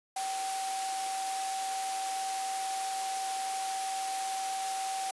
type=tone in noise; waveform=sine; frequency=769 Hz; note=G5; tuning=33 cents flat; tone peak=-32 dBFS; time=0.16-5.11 s; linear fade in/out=5 ms; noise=white; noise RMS=-38 dBFS; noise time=0.16-5.11 s; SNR=+3 dB; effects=high-pass 400 Hz 12 dB/octave + resampled to 24000 Hz